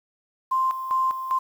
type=tone with tremolo; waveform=sine; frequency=1046.5 Hz; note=C6; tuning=in tune; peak=-19 dBFS; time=0.51-1.39 s; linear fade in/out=10 ms; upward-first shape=square; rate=2.5 Hz; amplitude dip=65%; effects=8-bit